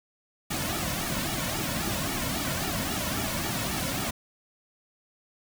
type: noise with flanger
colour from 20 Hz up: pink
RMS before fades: -30 dBFS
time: 0.5-4.11 s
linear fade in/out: 10 ms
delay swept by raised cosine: 1.9 to 2.53 ms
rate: 3.7 Hz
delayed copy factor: -0.75
effects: none